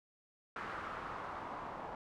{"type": "noise with low-pass filter sweep", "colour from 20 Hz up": "white", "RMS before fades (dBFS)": -44, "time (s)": [0.56, 1.95], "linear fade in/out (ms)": 2, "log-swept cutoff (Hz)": [1400, 900], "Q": 2.3, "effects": []}